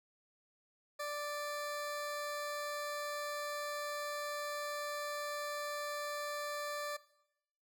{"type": "tone", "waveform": "20% pulse", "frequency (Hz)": 587.3, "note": "D5", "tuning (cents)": 0, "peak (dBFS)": -33, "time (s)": [0.99, 6.97], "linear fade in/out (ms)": 10, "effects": ["noise-tail reverb RT60 0.8 s tail -18 dB re dry"]}